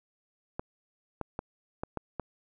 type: clicks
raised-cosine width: 1 ms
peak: -19 dBFS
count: 6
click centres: 0.595 / 1.213 / 1.391 / 1.835 / 1.973 / 2.197 s
effects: none